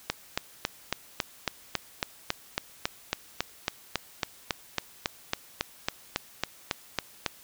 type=click train; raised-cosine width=0.2 ms; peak=-8 dBFS; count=27; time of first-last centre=0.1-7.263 s; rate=3.63 Hz; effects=white hiss -53 dBFS RMS until 7.43 s